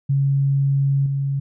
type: tone with level steps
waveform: sine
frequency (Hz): 138.4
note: C#3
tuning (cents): -2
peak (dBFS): -15 / -19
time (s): 0.09-1.4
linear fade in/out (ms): 10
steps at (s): 1.06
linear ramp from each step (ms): 2
effects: none